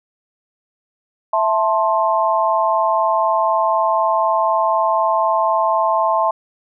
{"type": "chord", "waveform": "sine", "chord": "A minor", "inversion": "second", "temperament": "just", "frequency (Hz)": [660, 880, 1056], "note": ["E5", "A5", "C6"], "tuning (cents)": [2, 0, 16], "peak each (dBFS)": -18, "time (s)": [1.33, 6.31], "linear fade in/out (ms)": 5, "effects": []}